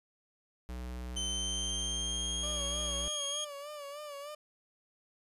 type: tone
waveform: square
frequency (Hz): 61.74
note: B1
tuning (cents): 0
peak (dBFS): -39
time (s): 0.69-3.08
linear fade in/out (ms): 0
type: tone with pitch glide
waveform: 25% pulse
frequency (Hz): 3081 to 3259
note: G7 to G#7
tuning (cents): -31 to -33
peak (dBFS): -30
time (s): 1.16-3.45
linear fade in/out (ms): 10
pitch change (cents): +98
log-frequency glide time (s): 1.29-2.45
type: tone with vibrato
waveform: 30% pulse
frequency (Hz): 581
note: D5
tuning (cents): -19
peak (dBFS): -39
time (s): 2.43-4.35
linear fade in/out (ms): 5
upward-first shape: sine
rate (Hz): 3.3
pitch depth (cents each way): 65
effects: resampled to 32000 Hz